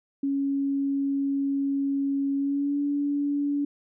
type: tone with pitch glide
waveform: sine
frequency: 277.2 to 286.5 Hz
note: C#4 to D4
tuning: 0 to -43 cents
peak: -23 dBFS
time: 0.23-3.65 s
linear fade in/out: 5 ms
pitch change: +57 cents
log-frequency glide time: 2.36-2.79 s
effects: none